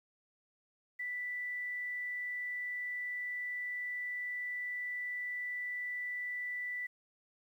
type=tone; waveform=sine; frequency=1975.5 Hz; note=B6; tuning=in tune; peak=-36 dBFS; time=0.99-6.87 s; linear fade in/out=10 ms; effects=11-bit